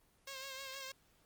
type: tone with vibrato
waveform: 5% pulse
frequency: 537 Hz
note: C5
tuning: 45 cents sharp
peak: -33 dBFS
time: 0.27-0.92 s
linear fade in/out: 5 ms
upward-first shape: sine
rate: 6.4 Hz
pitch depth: 41 cents each way
effects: pink hiss -71 dBFS RMS until 1.25 s + Opus 24 kbps